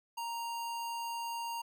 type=tone; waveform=square; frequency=932.3 Hz; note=A#5; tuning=in tune; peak=-37 dBFS; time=0.17-1.62 s; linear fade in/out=10 ms; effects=none